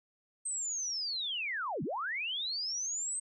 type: linear two-way sweep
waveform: sine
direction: down then up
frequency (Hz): 8372 to 125.3 to 8372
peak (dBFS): -33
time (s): 0.45-3.2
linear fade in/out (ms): 10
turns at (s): 1.83
effects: none